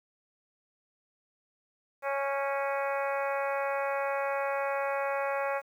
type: harmonic tone with a mistuned harmonic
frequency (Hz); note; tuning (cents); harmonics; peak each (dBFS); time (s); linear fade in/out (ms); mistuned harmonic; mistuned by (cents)
277.2; C#4; 0; 2 / 3 / 4 / 5 / 6 / 7 / 8 / 9; -31 / -35 / -37 / -39 / -41 / -42 / -43 / -44; 2.02-5.62; 50; 6; -18
effects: 10-bit